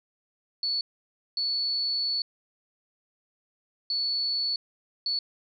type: tone bursts at uneven times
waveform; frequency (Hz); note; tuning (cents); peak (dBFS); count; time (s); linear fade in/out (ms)
sine; 4435; C#8; 0; -25; 4; 0.63-0.81 / 1.37-2.22 / 3.9-4.56 / 5.06-5.19; 2
effects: none